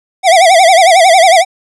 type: tone with vibrato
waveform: square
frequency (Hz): 709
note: F5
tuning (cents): +26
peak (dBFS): -4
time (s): 0.23-1.45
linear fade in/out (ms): 50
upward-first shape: sine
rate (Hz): 11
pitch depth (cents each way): 160
effects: resampled to 24000 Hz